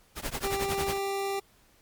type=noise with tremolo; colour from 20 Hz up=pink; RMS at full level=-30 dBFS; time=0.15-0.99 s; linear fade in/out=50 ms; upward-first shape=triangle; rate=11 Hz; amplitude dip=100%
type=tone; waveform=25% pulse; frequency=394.3 Hz; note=G4; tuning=10 cents sharp; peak=-25 dBFS; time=0.43-1.4 s; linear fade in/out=10 ms
effects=pink hiss -62 dBFS RMS until 1.81 s + MP3 96 kbps